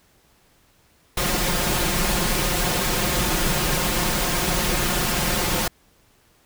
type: noise with comb filter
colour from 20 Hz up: pink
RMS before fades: -22 dBFS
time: 1.17-5.68 s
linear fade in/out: 5 ms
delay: 5.6 ms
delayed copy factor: +0.65
effects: pink hiss -59 dBFS RMS until 6.45 s